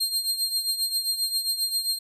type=tone with tremolo; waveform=sawtooth; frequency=4197 Hz; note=C8; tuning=5 cents sharp; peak=-18 dBFS; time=0-1.99 s; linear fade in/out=10 ms; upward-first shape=triangle; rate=7.5 Hz; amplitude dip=75%; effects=resampled to 32000 Hz